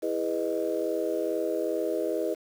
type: chord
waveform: sine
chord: E major seventh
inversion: none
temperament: just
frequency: 329.6 / 412 / 494.4 / 618.1 Hz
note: E4 / G#4 / B4 / D#5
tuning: 0 / -14 / +2 / -12 cents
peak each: -31 dBFS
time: 0.02-2.35 s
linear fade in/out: 20 ms
effects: tanh soft clip ceiling -16 dBFS + 8-bit